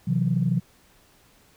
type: tone cluster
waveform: sine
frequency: 129.3 / 162.8 / 182.6 Hz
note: C3 / E3 / F#3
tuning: -20 / -21 / -23 cents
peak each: -24 dBFS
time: 0.07-0.6 s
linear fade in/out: 10 ms
effects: tanh soft clip ceiling -11 dBFS + pink hiss -58 dBFS RMS until 1.56 s